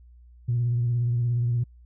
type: tone with vibrato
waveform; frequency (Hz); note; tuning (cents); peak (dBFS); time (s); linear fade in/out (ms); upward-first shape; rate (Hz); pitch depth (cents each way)
sine; 120; B2; -49; -20; 0.48-1.64; 10; triangle; 17; 46
effects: tanh soft clip ceiling -17 dBFS + added 60 Hz sine -48 dBFS peak until 1.85 s